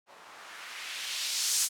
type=noise with low-pass filter sweep; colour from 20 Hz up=violet; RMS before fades=-34 dBFS; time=0.06-1.69 s; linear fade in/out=50 ms; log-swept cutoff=730 to 7800 Hz; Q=1.2; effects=none